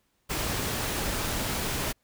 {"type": "noise", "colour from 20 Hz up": "pink", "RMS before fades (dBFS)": -30, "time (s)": [0.29, 1.93], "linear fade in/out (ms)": 20, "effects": ["pink hiss -72 dBFS RMS until 2.03 s"]}